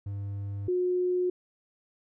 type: tone pair in turn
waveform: triangle / sine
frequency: 100.1 / 361.5 Hz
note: G2 / F#4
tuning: +37 / -40 cents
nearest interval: octave + minor seventh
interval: 2223 cents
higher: second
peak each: -30 / -24 dBFS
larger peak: second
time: 0.06-0.68 / 0.68-1.3 s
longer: neither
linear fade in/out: 5 ms
effects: none